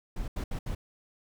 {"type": "noise bursts at uneven times", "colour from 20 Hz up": "brown", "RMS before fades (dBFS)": -33, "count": 4, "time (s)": [[0.16, 0.28], [0.36, 0.44], [0.51, 0.59], [0.66, 0.75]], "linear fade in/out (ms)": 5, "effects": []}